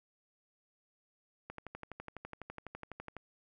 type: click train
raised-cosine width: 0.5 ms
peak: -28 dBFS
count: 21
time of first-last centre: 1.5-3.167 s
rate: 12 Hz
effects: none